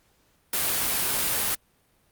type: noise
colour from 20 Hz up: white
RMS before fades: -25 dBFS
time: 0.53-1.55 s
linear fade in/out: 5 ms
effects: pink hiss -65 dBFS RMS until 2.11 s + Opus 48 kbps